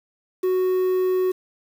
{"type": "tone with quantisation", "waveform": "triangle", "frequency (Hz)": 370, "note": "F#4", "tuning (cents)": 0, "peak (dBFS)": -16, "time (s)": [0.43, 1.32], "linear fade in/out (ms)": 10, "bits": 7, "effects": []}